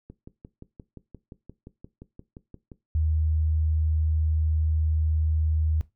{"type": "click train", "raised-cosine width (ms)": 3, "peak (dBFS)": -29, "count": 16, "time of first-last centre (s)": [0.1, 2.718], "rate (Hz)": 5.73}
{"type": "tone", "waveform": "sine", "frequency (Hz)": 78.3, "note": "D#2", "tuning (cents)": 11, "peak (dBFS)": -21, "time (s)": [2.95, 5.81], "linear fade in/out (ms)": 0}
{"effects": ["noise-tail reverb RT60 0.2 s tail -17 dB re dry"]}